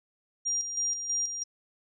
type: tone with tremolo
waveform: sine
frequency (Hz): 5700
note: F8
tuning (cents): +34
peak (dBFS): -26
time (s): 0.45-1.44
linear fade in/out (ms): 20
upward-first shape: square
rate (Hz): 3.1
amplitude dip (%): 55
effects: none